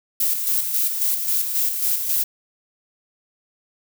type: noise with tremolo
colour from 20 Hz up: violet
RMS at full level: -20 dBFS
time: 0.2-2.24 s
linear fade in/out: 5 ms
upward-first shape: square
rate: 3.7 Hz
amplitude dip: 45%
effects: none